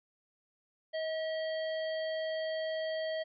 harmonic tone with a mistuned harmonic, 643 Hz, E5, 43 cents flat, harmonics 1 / 3 / 5 / 7, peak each -33 / -43 / -46 / -50 dBFS, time 0.93-3.24 s, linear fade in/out 20 ms, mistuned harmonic 1, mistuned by -20 cents, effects none

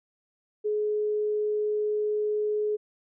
sine tone, 422.2 Hz, G#4, 29 cents sharp, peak -24 dBFS, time 0.64-2.77 s, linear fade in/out 20 ms, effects none

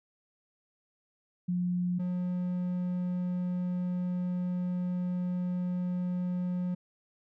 sine / triangle tone pair in turn, 178.2 / 179.54 Hz, F3 / F3, +35 / +48 cents, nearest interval unison, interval 13 cents, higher second, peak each -27 dBFS, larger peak neither, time 1.48-1.99 / 1.99-6.75 s, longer second, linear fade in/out 10 ms, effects none

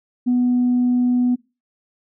sine tone, 246.9 Hz, B3, in tune, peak -13 dBFS, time 0.26-1.36 s, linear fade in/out 20 ms, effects noise-tail reverb RT60 0.3 s tail -23 dB re dry + tanh soft clip ceiling -11 dBFS

